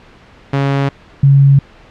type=tone pair in turn; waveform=sawtooth / sine; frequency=138.59 / 138.59 Hz; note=C#3 / C#3; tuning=0 / 0 cents; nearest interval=unison; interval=0 cents; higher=neither; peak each=-8 / -4 dBFS; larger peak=second; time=0.53-0.89 / 1.23-1.59 s; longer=neither; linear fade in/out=5 ms; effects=pink hiss -42 dBFS RMS until 1.9 s + low-pass 3000 Hz 12 dB/octave